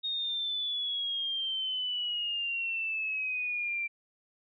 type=exponential sweep; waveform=sine; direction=down; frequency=3729 to 2349 Hz; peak=-30 dBFS; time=0.03-3.88 s; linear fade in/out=20 ms; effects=none